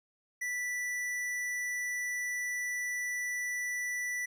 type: tone with hard clipping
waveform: sine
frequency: 1970 Hz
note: B6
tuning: 5 cents flat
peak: -34 dBFS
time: 0.41-4.26 s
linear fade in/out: 10 ms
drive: 13 dB
effects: none